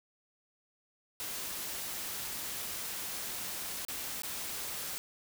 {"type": "noise with dropouts", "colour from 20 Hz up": "white", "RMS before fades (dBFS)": -39, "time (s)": [1.2, 4.98], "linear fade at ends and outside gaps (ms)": 0, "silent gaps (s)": [[3.85, 3.884], [4.22, 4.234]], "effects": []}